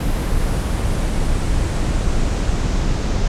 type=noise with low-pass filter sweep; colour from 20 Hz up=brown; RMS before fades=-18 dBFS; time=0-3.28 s; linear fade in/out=5 ms; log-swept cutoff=12000 to 6300 Hz; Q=1.8; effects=none